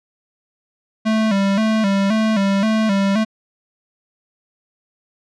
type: tone with vibrato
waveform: square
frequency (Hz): 207.7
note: G#3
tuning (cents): 0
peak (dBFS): -15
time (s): 1.05-3.25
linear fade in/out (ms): 20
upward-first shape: square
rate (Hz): 1.9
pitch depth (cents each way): 94
effects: low-pass 5000 Hz 12 dB/octave